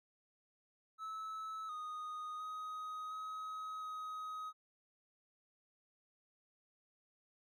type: tone with pitch steps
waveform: triangle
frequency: 1301 / 1240 / 1256 / 1270 / 1262 Hz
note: E6 / D#6 / D#6 / D#6 / D#6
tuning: -23 / -6 / +16 / +35 / +24 cents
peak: -40 dBFS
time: 0.98-4.53 s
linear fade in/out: 50 ms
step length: 710 ms
effects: none